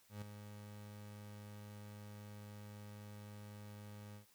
30% pulse tone with ADSR envelope, 103.83 Hz, G#2, in tune, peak -40 dBFS, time 0.09-4.26 s, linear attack 130 ms, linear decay 4 ms, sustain -8 dB, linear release 110 ms, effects white hiss -70 dBFS RMS until 4.34 s

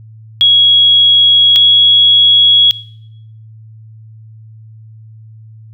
sine tone pair in turn, 3322 / 3335 Hz, G#7 / G#7, 0 / +7 cents, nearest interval unison, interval 7 cents, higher second, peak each -4 dBFS, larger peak neither, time 0.41-1.56 / 1.56-2.71 s, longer neither, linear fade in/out 0 ms, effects noise-tail reverb RT60 0.8 s tail -19 dB re dry + added 110 Hz sine -33 dBFS peak until 5.73 s

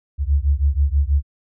sine beating tone pair, 68.2 / 74.4 Hz, C#2 / D2, -28 / +23 cents, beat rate 6.2 Hz, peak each -17 / -18 dBFS, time 0.18-1.23 s, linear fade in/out 50 ms, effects none

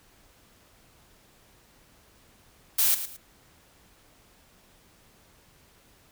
blue noise with echo, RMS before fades -22 dBFS, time 2.78-2.95 s, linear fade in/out 10 ms, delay 110 ms, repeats 2, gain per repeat -11 dB, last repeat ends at 3.17 s, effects pink hiss -59 dBFS RMS until 6.11 s

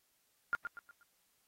sine tone with echo, 1405 Hz, F6, 10 cents sharp, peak -28 dBFS, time 0.53-0.55 s, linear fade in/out 0 ms, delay 120 ms, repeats 4, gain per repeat -8 dB, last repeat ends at 1.03 s, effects white hiss -75 dBFS RMS until 1.47 s + AAC 48 kbps

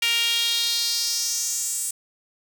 sawtooth tone with high-pass filter sweep, 466.2 Hz, A#4, in tune, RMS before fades -24 dBFS, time 0.02-1.91 s, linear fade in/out 5 ms, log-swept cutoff 2600 to 8500 Hz, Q 3.5, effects none

